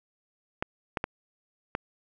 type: clicks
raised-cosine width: 0.5 ms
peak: -13 dBFS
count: 4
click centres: 0.625 / 0.972 / 1.041 / 1.751 s
effects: none